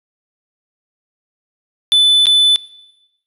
triangle tone with dropouts, 3500 Hz, A7, 10 cents flat, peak -6 dBFS, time 1.92-2.56 s, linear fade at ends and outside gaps 0 ms, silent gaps 2.257-2.268 s, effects noise-tail reverb RT60 1.0 s tail -21 dB re dry + resampled to 32000 Hz

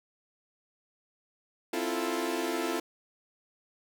sawtooth chord, F major seventh, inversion second, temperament equal, 261.6 / 329.6 / 349.2 / 440 Hz, C4 / E4 / F4 / A4, 0 / 0 / 0 / 0 cents, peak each -33 / -30 / -30 / -32 dBFS, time 1.73-2.8 s, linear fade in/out 5 ms, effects none

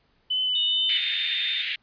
sine tone with vibrato, 2998 Hz, F#7, 22 cents sharp, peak -22 dBFS, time 0.3-0.98 s, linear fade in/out 10 ms, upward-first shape triangle, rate 2.3 Hz, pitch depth 27 cents each way
sine tone with pitch glide, 3657 to 3615 Hz, A#7 to A7, -34 to +46 cents, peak -26 dBFS, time 0.55-1.62 s, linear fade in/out 5 ms, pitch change -20 cents, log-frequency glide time 0.66-0.9 s
white band-pass noise, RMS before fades -30 dBFS, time 0.89-1.76 s, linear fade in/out 5 ms, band 1800 to 3600 Hz, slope 48 dB/octave
effects pink hiss -66 dBFS RMS until 1.82 s + resampled to 11025 Hz

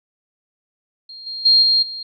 sine tone with level steps, 4220 Hz, C8, 14 cents sharp, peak -34 / -26 / -9 / -12 / -27 dBFS, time 1.09-2.03 s, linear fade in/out 5 ms, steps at 1.26 / 1.45 / 1.62 / 1.82 s, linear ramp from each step 10 ms, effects none

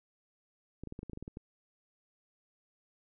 clicks, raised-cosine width 3 ms, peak -29 dBFS, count 11, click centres 0.836 / 0.873 / 0.924 / 0.991 / 1.031 / 1.097 / 1.133 / 1.174 / 1.226 / 1.279 / 1.371 s, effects none

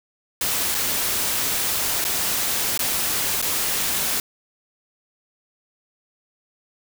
white noise with dropouts, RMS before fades -23 dBFS, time 0.41-4.2 s, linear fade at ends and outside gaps 1 ms, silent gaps 0.745-0.749 / 2.042-2.05 / 2.776-2.792 / 3.416-3.425 s, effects none

